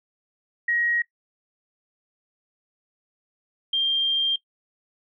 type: tone pair in turn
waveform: sine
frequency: 1892 / 3187 Hz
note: A#6 / G7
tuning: +25 / +28 cents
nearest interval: major sixth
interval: 903 cents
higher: second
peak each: -21 / -19 dBFS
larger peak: second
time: 0.68-1.02 / 3.73-4.36 s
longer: second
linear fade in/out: 5 ms
effects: noise-tail reverb RT60 0.1 s tail -19 dB re dry